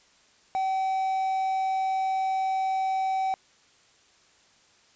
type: tone with quantisation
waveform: triangle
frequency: 764 Hz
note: G5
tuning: 45 cents flat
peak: -22 dBFS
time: 0.55-3.34 s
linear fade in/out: 0 ms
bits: 7
effects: white hiss -60 dBFS RMS until 4.95 s + resampled to 16000 Hz